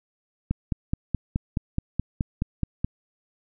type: click train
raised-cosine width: 5 ms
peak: -11 dBFS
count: 12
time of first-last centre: 0.51-2.845 s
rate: 4.71 Hz
effects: none